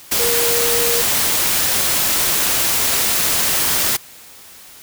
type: tone in noise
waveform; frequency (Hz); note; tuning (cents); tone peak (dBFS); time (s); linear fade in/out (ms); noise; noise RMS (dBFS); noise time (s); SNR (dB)
sine; 471.8; A#4; +21; -20; 0.19-1.02; 10; white; -17; 0.11-3.97; -6
effects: white hiss -41 dBFS RMS until 4.82 s